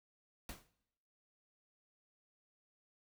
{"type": "noise with exponential decay", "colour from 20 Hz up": "pink", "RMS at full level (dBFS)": -44, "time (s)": [0.49, 0.71], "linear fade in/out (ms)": 2, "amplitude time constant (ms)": 46, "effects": ["noise-tail reverb RT60 0.9 s tail -21 dB re dry"]}